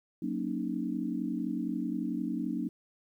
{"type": "chord", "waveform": "sine", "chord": "D# minor seventh", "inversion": "first", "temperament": "equal with one note detuned", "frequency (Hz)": [185, 233.1, 277.2, 308.3], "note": ["F#3", "A#3", "C#4", "D#4"], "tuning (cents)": [0, 0, 0, -16], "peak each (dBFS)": [-37, -35, -36, -36], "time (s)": [0.22, 2.69], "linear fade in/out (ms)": 5, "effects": ["11-bit"]}